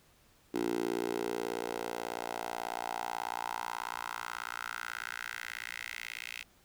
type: tone with high-pass filter sweep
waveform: 10% pulse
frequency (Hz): 58.27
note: A#1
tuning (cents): 0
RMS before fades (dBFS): -38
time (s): 0.54-6.43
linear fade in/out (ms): 5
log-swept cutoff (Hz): 330 to 2400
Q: 3.2
effects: pink hiss -65 dBFS RMS until 6.64 s